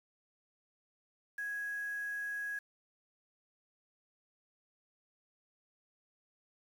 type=tone with quantisation; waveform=sine; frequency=1661.2 Hz; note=G#6; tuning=in tune; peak=-36 dBFS; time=1.38-2.59 s; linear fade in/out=5 ms; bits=9; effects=none